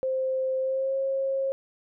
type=tone with pitch glide; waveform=sine; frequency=523.3 to 539.3 Hz; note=C5 to C#5; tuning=0 to -48 cents; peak=-24 dBFS; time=0.03-1.52 s; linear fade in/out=0 ms; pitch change=+52 cents; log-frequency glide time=0.59-0.96 s; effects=none